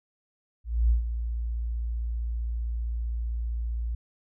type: tone with ADSR envelope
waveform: sine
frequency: 57.7 Hz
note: A#1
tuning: 17 cents flat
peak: -17 dBFS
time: 0.64-3.95 s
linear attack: 260 ms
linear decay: 120 ms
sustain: -10 dB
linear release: 5 ms
effects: none